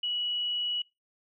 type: tone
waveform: sine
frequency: 2930 Hz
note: F#7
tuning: 18 cents flat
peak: -28 dBFS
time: 0.03-0.82 s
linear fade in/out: 5 ms
effects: noise-tail reverb RT60 0.2 s tail -21 dB re dry